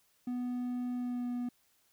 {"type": "tone with pitch glide", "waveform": "triangle", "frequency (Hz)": [246.9, 244.3], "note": ["B3", "B3"], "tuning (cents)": [0, -19], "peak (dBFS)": -31, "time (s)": [0.27, 1.49], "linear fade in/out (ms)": 5, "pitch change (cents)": -19, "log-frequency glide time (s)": [0.95, 1.27], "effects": ["white hiss -71 dBFS RMS until 1.92 s"]}